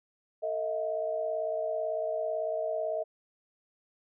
sine tone cluster, 449.8 / 634 / 692 Hz, A4 / D#5 / F5, +38 / +32 / -16 cents, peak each -37 / -30 / -39 dBFS, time 0.42-3.04 s, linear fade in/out 20 ms, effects none

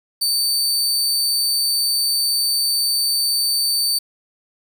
sawtooth tone, 4569 Hz, D8, 48 cents flat, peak -14 dBFS, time 0.21-3.99 s, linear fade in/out 10 ms, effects 7-bit

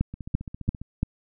two click trains, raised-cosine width 5 ms, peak -10 / -23 dBFS, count 4 / 11, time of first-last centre 0.01-1.03 / 0.14-0.816 s, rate 2.94 / 14.8 Hz, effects none

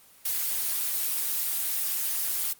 blue noise, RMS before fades -28 dBFS, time 0.25-2.53 s, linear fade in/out 5 ms, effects white hiss -55 dBFS RMS until 2.59 s + Opus 24 kbps

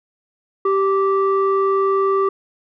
square tone with low-pass filter, 390 Hz, G4, 9 cents flat, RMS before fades -17 dBFS, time 0.65-2.29 s, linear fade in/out 5 ms, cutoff 1000 Hz, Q 5.7, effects none

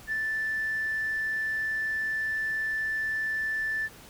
sine tone with ADSR envelope, 1760 Hz, A6, in tune, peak -24 dBFS, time 0.07-3.89 s, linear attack 55 ms, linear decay 5 ms, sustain -2 dB, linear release 41 ms, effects tanh soft clip ceiling -22 dBFS + pink hiss -50 dBFS RMS until 4.09 s

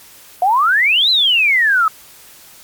sine exponential two-way sweep, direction up then down, 698.5 to 4121 to 1256 Hz, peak -10 dBFS, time 0.42-1.88 s, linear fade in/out 2 ms, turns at 1.1 s, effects white hiss -42 dBFS RMS until 2.63 s + Opus 48 kbps

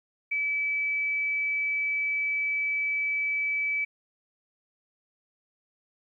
sine tone, 2300 Hz, D7, 37 cents flat, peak -25 dBFS, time 0.31-3.85 s, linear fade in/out 10 ms, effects 11-bit

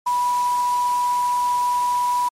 sine tone in noise, 980 Hz, B5, 14 cents flat, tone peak -17 dBFS, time 0.06-2.29 s, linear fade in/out 10 ms, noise white, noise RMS -35 dBFS, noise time 0.06-2.29 s, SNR +15 dB, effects low-pass 11000 Hz 12 dB/octave + MP3 64 kbps

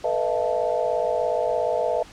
sine tone cluster, 446.3 / 492.9 / 621 / 678 / 877 Hz, A4 / B4 / D#5 / E5 / A5, +25 / -3 / -3 / +49 / -6 cents, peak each -31 / -26 / -25 / -26 / -31 dBFS, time 0.04-2.03 s, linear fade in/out 5 ms, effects pink hiss -46 dBFS RMS until 2.12 s + low-pass 7000 Hz 12 dB/octave

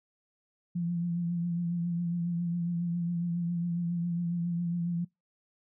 sine tone with vibrato, 172 Hz, F3, 26 cents flat, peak -28 dBFS, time 0.75-5.05 s, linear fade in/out 10 ms, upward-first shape triangle, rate 7.3 Hz, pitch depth 41 cents each way, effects noise-tail reverb RT60 0.2 s tail -26 dB re dry

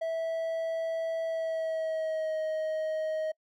triangle tone with pitch glide, 654 to 628.1 Hz, E5 to D#5, -14 to +16 cents, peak -27 dBFS, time 0.01-3.32 s, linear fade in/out 10 ms, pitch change -70 cents, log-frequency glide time 1.25-2.39 s, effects noise-tail reverb RT60 0.1 s tail -26 dB re dry

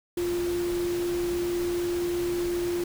sine tone in noise, 349.2 Hz, F4, in tune, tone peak -25 dBFS, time 0.17-2.84 s, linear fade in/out 5 ms, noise pink, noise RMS -38 dBFS, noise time 0.17-2.84 s, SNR +10 dB, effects none

